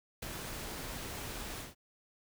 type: noise with ADSR envelope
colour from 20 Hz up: pink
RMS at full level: -38 dBFS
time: 0.22-1.75 s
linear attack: 8 ms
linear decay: 3 ms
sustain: -4 dB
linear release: 160 ms
effects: none